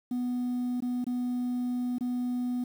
sine tone with dropouts, 246.9 Hz, B3, in tune, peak -25 dBFS, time 0.11-2.64 s, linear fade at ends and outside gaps 5 ms, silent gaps 0.805-0.822 / 1.043-1.066 / 1.984-2.008 s, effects tanh soft clip ceiling -27 dBFS + 9-bit

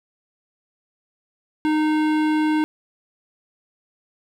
sine tone with hard clipping, 307.9 Hz, D#4, 18 cents flat, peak -19 dBFS, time 1.65-2.64 s, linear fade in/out 0 ms, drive 16 dB, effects none

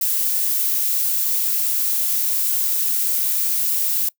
violet noise, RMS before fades -20 dBFS, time 0.01-4.09 s, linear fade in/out 5 ms, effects noise-tail reverb RT60 0.1 s tail -22 dB re dry

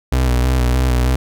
35% pulse tone with vibrato, 62.7 Hz, B1, 27 cents sharp, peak -11 dBFS, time 0.12-1.16 s, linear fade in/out 5 ms, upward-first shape square, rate 3.2 Hz, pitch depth 35 cents each way, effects none

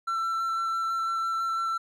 triangle tone with vibrato, 1343 Hz, E6, 32 cents sharp, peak -24 dBFS, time 0.07-1.78 s, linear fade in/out 10 ms, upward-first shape square, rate 6 Hz, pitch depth 8 cents each way, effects none

